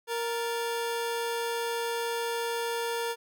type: tone pair together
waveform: 25% pulse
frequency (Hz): 466.2 / 1749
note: A#4 / A6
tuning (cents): 0 / -11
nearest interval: octave + major seventh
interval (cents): 2289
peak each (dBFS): -26 / -35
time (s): 0.07-3.16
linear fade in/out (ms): 50
effects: none